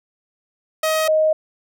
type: tone pair in turn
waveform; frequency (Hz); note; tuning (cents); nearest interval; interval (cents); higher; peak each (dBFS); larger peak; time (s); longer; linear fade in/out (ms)
sawtooth / sine; 631 / 624.8; D#5 / D#5; +24 / +7; unison; 17; first; -13 / -13; neither; 0.83-1.08 / 1.08-1.33; neither; 5
effects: none